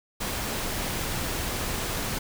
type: noise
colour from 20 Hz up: pink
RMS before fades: -30 dBFS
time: 0.2-2.19 s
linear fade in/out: 10 ms
effects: none